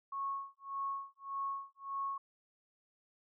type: tone with tremolo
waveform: sine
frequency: 1100 Hz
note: C#6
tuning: 14 cents flat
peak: -34 dBFS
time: 0.12-2.18 s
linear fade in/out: 5 ms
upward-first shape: sine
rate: 1.7 Hz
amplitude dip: 100%
effects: none